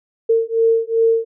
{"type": "beating tone pair", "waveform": "sine", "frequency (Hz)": [453.2, 455.8], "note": ["A#4", "A#4"], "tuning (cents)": [-49, -39], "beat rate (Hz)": 2.6, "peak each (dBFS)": -16, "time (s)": [0.29, 1.25], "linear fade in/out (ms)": 10, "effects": []}